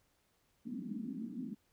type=band-pass noise; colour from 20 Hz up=pink; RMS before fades=-42 dBFS; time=0.65-1.55 s; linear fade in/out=20 ms; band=200 to 270 Hz; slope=48 dB/octave; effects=pink hiss -75 dBFS RMS until 1.72 s